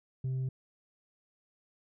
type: tone with tanh clipping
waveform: triangle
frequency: 130.4 Hz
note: C3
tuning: 5 cents flat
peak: -31 dBFS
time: 0.24-0.49 s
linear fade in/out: 5 ms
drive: 7 dB
effects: none